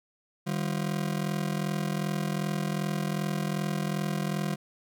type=ring-modulated tone; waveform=40% pulse; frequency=174.7 Hz; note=F3; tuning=1 cent sharp; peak=-24 dBFS; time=0.46-4.56 s; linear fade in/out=20 ms; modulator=21.3 Hz; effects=none